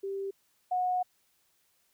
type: tone pair in turn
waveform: sine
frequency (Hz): 392 / 729.4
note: G4 / F#5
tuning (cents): 0 / -25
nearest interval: major seventh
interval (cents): 1075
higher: second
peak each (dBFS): -32 / -26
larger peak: second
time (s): 0.03-0.31 / 0.71-1.03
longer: second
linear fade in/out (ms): 10
effects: white hiss -71 dBFS RMS until 1.93 s